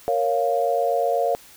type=chord; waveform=sine; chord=Bb minor; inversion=none; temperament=equal; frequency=466.2 / 554.4 / 698.5 Hz; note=Bb4 / Db5 / F5; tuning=0 / 0 / 0 cents; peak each=-24 / -23 / -22 dBFS; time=0.08-1.35 s; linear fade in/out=0 ms; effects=white hiss -48 dBFS RMS until 1.56 s